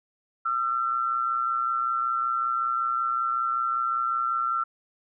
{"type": "tone pair together", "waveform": "sine", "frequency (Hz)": [1227, 1352.3], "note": ["D#6", "E6"], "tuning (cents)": [-25, 44], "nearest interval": "major second", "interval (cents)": 169, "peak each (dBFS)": [-31, -24], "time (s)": [0.45, 4.64], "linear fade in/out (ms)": 10, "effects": []}